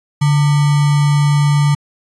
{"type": "tone with sample-and-hold", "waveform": "sine", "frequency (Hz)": 145.3, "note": "D3", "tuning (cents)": -18, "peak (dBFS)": -9, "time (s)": [0.21, 1.75], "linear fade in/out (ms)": 10, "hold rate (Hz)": 1050, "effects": ["resampled to 24000 Hz"]}